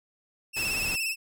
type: tone with vibrato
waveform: sawtooth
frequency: 2637 Hz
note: E7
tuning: in tune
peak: -24 dBFS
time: 0.53-1.16 s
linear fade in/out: 50 ms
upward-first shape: sine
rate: 17 Hz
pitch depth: 56 cents each way
type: noise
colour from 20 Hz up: pink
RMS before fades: -37 dBFS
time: 0.56-0.96 s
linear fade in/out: 10 ms
effects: none